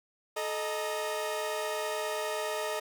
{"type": "tone cluster", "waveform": "sawtooth", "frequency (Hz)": [433.3, 619, 936], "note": ["A4", "D#5", "A#5"], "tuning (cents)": [-27, -9, 7], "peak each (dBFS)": [-32, -30, -36], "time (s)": [0.36, 2.8], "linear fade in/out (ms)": 10, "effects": []}